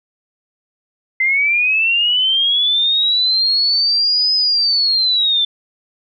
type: linear two-way sweep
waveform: sine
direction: up then down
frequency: 2057 to 5070 to 3516 Hz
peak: -12 dBFS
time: 1.2-5.45 s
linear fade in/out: 5 ms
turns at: 4.34 s
effects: none